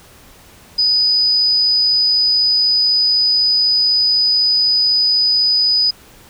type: tone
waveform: sine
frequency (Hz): 4978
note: D#8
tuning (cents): 0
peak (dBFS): -11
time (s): 0.78-5.91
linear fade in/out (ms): 10
effects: pink hiss -44 dBFS RMS until 6.29 s